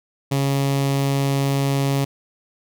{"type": "tone with notch filter", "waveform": "sawtooth", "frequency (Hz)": 138.3, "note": "C#3", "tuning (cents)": -4, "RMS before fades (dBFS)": -20, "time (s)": [0.31, 2.05], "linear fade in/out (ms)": 10, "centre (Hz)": 1500, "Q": 2, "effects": []}